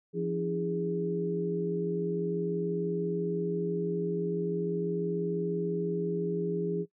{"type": "tone cluster", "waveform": "sine", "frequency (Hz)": [171.1, 285.4, 331.4, 411.8], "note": ["F3", "D4", "E4", "G#4"], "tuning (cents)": [-35, -49, 9, -15], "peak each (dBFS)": [-32, -40, -40, -31], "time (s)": [0.13, 6.86], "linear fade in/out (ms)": 50, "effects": ["noise-tail reverb RT60 0.1 s tail -20 dB re dry"]}